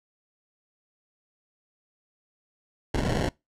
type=noise with sample-and-hold; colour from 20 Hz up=pink; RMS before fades=-26 dBFS; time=2.94-3.29 s; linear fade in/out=5 ms; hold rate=1225 Hz; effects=noise-tail reverb RT60 0.2 s tail -23 dB re dry + low-pass 8000 Hz 12 dB/octave